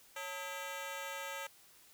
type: ring-modulated tone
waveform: 15% pulse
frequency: 724 Hz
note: F#5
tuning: 38 cents flat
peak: -31 dBFS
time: 0.16-1.47 s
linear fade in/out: 5 ms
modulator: 173 Hz
effects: white hiss -62 dBFS RMS until 1.93 s